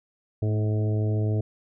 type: harmonic tone with a mistuned harmonic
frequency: 106.9 Hz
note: A2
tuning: 49 cents flat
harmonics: 1 / 2 / 3 / 4 / 5 / 6 / 7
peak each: -22 / -35 / -34 / -34 / -42 / -39 / -50 dBFS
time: 0.42-1.41 s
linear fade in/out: 5 ms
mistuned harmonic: 2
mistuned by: +28 cents
effects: none